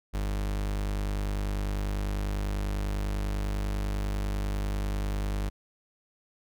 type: tone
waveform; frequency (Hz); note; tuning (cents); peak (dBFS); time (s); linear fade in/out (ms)
40% pulse; 50.1; G1; +38; -27; 0.13-5.5; 20
effects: none